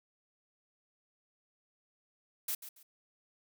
blue noise with echo, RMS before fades -35 dBFS, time 2.48-2.55 s, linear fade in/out 5 ms, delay 140 ms, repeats 2, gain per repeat -12 dB, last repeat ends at 2.83 s, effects none

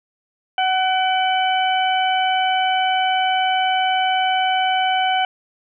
harmonic tone with a mistuned harmonic, 750 Hz, F#5, 23 cents sharp, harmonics 1 / 2 / 3 / 4, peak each -17 / -25 / -27 / -24 dBFS, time 0.58-5.25 s, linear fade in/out 2 ms, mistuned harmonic 3, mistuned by +41 cents, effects none

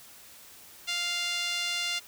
5% pulse tone with band-pass filter, 698.5 Hz, F5, in tune, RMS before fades -31 dBFS, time 0.87-2 s, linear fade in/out 20 ms, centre 2900 Hz, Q 1.2, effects white hiss -51 dBFS RMS until 2.07 s

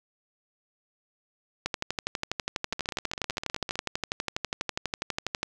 two click trains, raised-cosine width 0.2 ms, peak -11 / -16 dBFS, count 47 / 17, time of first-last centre 1.66-5.43 / 2.73-3.756 s, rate 12.2 / 15.6 Hz, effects none

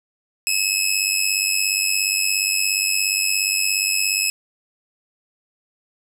15% pulse tone with amplitude modulation, 2580 Hz, E7, 38 cents flat, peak -8 dBFS, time 0.47-4.3 s, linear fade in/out 0 ms, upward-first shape sine, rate 97.1 Hz, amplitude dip 65%, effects none

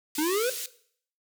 white band-pass noise, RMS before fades -35 dBFS, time 0.15-0.66 s, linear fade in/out 2 ms, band 2900 to 15000 Hz, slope 12 dB/octave
square exponential sweep, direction up, 292 to 523.3 Hz, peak -25 dBFS, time 0.18-0.5 s, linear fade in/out 5 ms
effects noise-tail reverb RT60 0.6 s tail -17 dB re dry

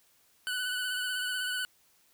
25% pulse tone with vibrato, 1493 Hz, F#6, 15 cents sharp, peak -27 dBFS, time 0.47-1.65 s, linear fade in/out 0 ms, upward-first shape sine, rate 16 Hz, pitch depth 29 cents each way, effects white hiss -66 dBFS RMS until 2.13 s

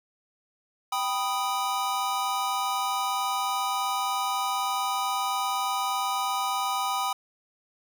square chord, G augmented, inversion none, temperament equal, 784 / 987.8 / 1244.5 Hz, G5 / B5 / D#6, 0 / 0 / 0 cents, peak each -31 dBFS, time 0.92-7.13 s, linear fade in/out 5 ms, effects none

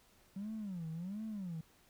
triangle tone with vibrato, 187.7 Hz, F#3, 25 cents sharp, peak -36 dBFS, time 0.36-1.61 s, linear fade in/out 5 ms, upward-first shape sine, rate 1.4 Hz, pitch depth 280 cents each way, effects tanh soft clip ceiling -36 dBFS + pink hiss -67 dBFS RMS until 1.89 s

